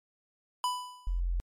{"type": "tone with exponential decay", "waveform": "square", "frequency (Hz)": 994, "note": "B5", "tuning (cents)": 11, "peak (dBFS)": -26, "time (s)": [0.64, 1.2], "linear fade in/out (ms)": 1, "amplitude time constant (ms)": 120}
{"type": "tone", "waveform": "sine", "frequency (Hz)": 43.65, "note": "F1", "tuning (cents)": 0, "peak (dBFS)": -27, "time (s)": [1.07, 1.4], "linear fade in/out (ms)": 0}
{"effects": ["low-pass 12000 Hz 12 dB/octave", "MP3 96 kbps"]}